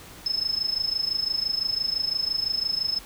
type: tone with amplitude modulation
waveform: sine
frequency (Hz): 5210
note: E8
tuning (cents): -21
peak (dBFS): -20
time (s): 0.26-2.99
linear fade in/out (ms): 2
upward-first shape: sine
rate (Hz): 25.9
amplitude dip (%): 85
effects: pink hiss -45 dBFS RMS until 3.05 s